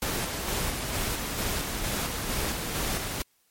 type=noise with tremolo; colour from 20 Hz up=pink; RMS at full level=-29 dBFS; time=0.02-3.22 s; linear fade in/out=2 ms; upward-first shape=square; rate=2.2 Hz; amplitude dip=30%; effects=white hiss -68 dBFS RMS until 3.5 s + MP3 64 kbps